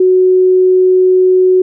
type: tone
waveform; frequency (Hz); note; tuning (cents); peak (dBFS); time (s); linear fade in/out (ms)
sine; 370; F#4; 0; -5; 0-1.62; 5
effects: none